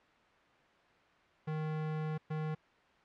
square tone bursts at uneven times, 155.4 Hz, D#3, 2 cents flat, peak -35 dBFS, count 2, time 1.47-2.18 / 2.3-2.55 s, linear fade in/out 10 ms, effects white hiss -64 dBFS RMS until 3.04 s + low-pass 2000 Hz 12 dB/octave

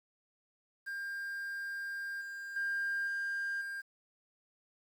triangle tone with level steps, 1600 Hz, G6, 35 cents sharp, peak -35 / -39 / -29 / -31 / -36 dBFS, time 0.86-3.82 s, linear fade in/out 20 ms, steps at 2.21 / 2.56 / 3.07 / 3.61 s, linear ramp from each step 5 ms, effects tanh soft clip ceiling -28 dBFS + 10-bit

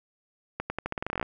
accelerating click train, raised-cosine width 0.5 ms, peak -15 dBFS, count 15, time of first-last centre 0.6-1.228 s, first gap 100 ms, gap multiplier 0.86, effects none

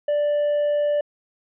triangle tone with hard clipping, 587.3 Hz, D5, in tune, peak -19 dBFS, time 0.08-1.01 s, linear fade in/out 5 ms, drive 5 dB, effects resampled to 8000 Hz

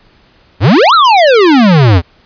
square exponential two-way sweep, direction up then down, 80 to 1401 to 80 Hz, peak -4 dBFS, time 0.6-2.02 s, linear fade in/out 50 ms, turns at 0.94 s, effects pink hiss -47 dBFS RMS until 2.25 s + resampled to 11025 Hz

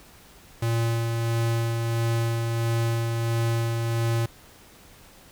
square tone with tremolo, 115.5 Hz, A#2, 16 cents flat, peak -22 dBFS, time 0.62-4.26 s, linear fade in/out 5 ms, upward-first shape sine, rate 1.5 Hz, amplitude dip 30%, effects pink hiss -51 dBFS RMS until 5.31 s

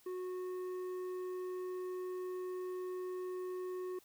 sine tone with tanh clipping, 366.4 Hz, F#4, 17 cents flat, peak -40 dBFS, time 0.06-3.99 s, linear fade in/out 5 ms, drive 8 dB, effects white hiss -66 dBFS RMS until 4.04 s

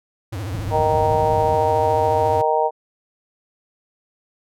square tone with vibrato, 100 Hz, G2, 35 cents sharp, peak -26 dBFS, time 0.32-2.42 s, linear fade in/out 10 ms, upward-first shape triangle, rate 14 Hz, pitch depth 280 cents each way
white low-pass noise, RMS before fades -31 dBFS, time 0.52-1.55 s, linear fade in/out 5 ms, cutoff 180 Hz, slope 48 dB/octave
harmonic tone, 155.56 Hz, D#3, in tune, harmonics 3 / 4 / 5 / 6, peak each -21 / -21 / -21 / -21 dBFS, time 0.7-2.71 s, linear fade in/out 50 ms
effects none

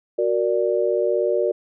sine chord, Gb augmented, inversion none, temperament equal, 370 / 466.2 / 587.3 Hz, Gb4 / Bb4 / D5, 0 / 0 / 0 cents, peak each -22 dBFS, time 0.18-1.52 s, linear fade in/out 10 ms, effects none

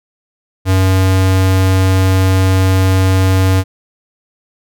square tone, 94.4 Hz, F#2, 35 cents sharp, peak -9 dBFS, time 0.65-3.64 s, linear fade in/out 50 ms, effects none

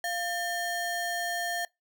square ring-modulated tone, 1244.5 Hz, D#6, in tune, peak -27 dBFS, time 0.04-1.65 s, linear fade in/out 2 ms, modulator 550 Hz, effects noise-tail reverb RT60 0.2 s tail -25 dB re dry

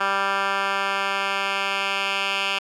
10% pulse tone with band-pass filter sweep, 196.5 Hz, G3, 4 cents sharp, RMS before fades -24 dBFS, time 0-2.59 s, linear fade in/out 10 ms, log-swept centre 1600 to 2600 Hz, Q 2.3, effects none

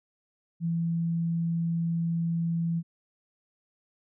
sine tone, 167.3 Hz, E3, 26 cents sharp, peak -25 dBFS, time 0.6-2.83 s, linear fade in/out 50 ms, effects none

